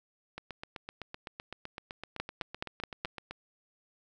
two click trains, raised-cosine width 0.3 ms, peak -17 / -24 dBFS, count 5 / 24, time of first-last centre 2.2-3.049 / 0.38-3.31 s, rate 4.71 / 7.85 Hz, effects none

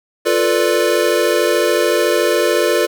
square chord, B half-diminished seventh, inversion second, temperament equal, 349.2 / 440 / 493.9 / 587.3 Hz, F4 / A4 / B4 / D5, 0 / 0 / 0 / 0 cents, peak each -19 dBFS, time 0.25-2.87 s, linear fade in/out 20 ms, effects none

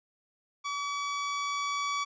sawtooth tone with level ramp, 1141 Hz, C#6, 50 cents sharp, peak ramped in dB -28 to -25 dBFS, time 0.64-2.05 s, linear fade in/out 20 ms, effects resampled to 16000 Hz

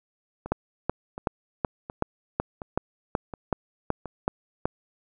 two click trains, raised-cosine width 1 ms, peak -21 / -9 dBFS, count 6 / 12, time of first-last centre 0.46-4.057 / 0.52-4.655 s, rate 1.39 / 2.66 Hz, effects none

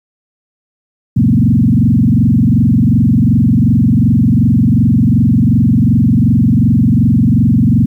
sine tone with frequency modulation, 174.9 Hz, F3, 3 cents sharp, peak -6 dBFS, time 1.16-7.86 s, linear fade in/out 10 ms, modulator 22.7 Hz, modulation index 3.5, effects 8-bit

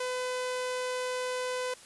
sawtooth tone, 504 Hz, B4, 35 cents sharp, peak -27 dBFS, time 0-1.74 s, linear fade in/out 5 ms, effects white hiss -52 dBFS RMS until 1.85 s + resampled to 24000 Hz

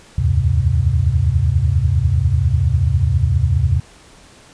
sine tone cluster, 74.4 / 84.5 / 98.9 / 129.3 Hz, D2 / E2 / G2 / C3, +23 / +43 / +16 / -20 cents, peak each -18 dBFS, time 0.18-3.8 s, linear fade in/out 5 ms, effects pink hiss -45 dBFS RMS until 4.53 s + resampled to 22050 Hz

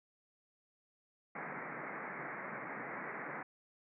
white band-pass noise, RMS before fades -44 dBFS, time 1.35-3.43 s, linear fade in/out 5 ms, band 130 to 2200 Hz, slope 96 dB/octave, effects none

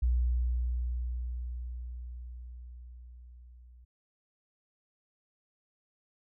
sine tone with level ramp, 60.8 Hz, B1, 26 cents flat, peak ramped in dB -23 to -52 dBFS, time 0.02-3.85 s, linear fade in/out 10 ms, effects none

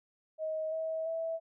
sine tone with pitch steps, 630 / 642.1 / 654.5 Hz, D#5 / E5 / E5, +21 / -46 / -13 cents, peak -32 dBFS, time 0.38-1.4 s, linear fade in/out 50 ms, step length 340 ms, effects none

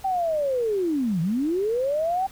sine linear two-way sweep, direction down then up, 784 to 155.56 to 784 Hz, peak -21 dBFS, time 0.04-2.27 s, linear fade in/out 10 ms, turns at 1.21 s, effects pink hiss -48 dBFS RMS until 2.31 s

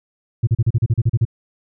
sine tone bursts, 114.5 Hz, A#2, 31 cents flat, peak -9 dBFS, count 11, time 0.43-1.252 s, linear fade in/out 10 ms, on 42 ms, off 36 ms, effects tanh soft clip ceiling -10 dBFS

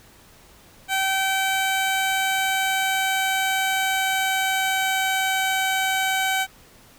15% pulse tone with pitch glide, 770 to 764.2 Hz, G5 to G5, -31 to -44 cents, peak -14 dBFS, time 0.88-6.47 s, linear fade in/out 50 ms, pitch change -13 cents, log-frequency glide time 1.14-5.55 s, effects pink hiss -51 dBFS RMS until 6.98 s

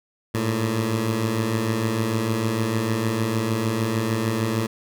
15% pulse beating tone pair, 106.4 / 113 Hz, G#2 / A2, +42 / +47 cents, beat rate 6.6 Hz, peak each -22 / -16 dBFS, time 0.34-4.67 s, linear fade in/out 10 ms, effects none

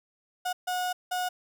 35% pulse tone bursts at uneven times, 727 Hz, F#5, 31 cents flat, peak -26 dBFS, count 3, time 0.45-0.53 / 0.67-0.93 / 1.11-1.29 s, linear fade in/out 10 ms, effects none

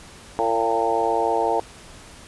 harmonic tone with a mistuned harmonic, 113.8 Hz, A#2, 41 cents flat, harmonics 3 / 4 / 5 / 6 / 7 / 8, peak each -29 / -24 / -28 / -25 / -25 / -25 dBFS, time 0.39-1.6 s, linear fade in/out 0 ms, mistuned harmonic 6, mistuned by +23 cents, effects pink hiss -44 dBFS RMS until 2.27 s + resampled to 24000 Hz

